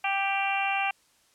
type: harmonic tone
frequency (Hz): 392.9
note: G4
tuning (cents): +4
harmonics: 2 / 3 / 4 / 5 / 6 / 7 / 8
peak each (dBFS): -28 / -36 / -36 / -40 / -31 / -31 / -44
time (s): 0.04-0.91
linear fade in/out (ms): 5
effects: white hiss -64 dBFS RMS until 1.34 s + low-pass 10000 Hz 12 dB/octave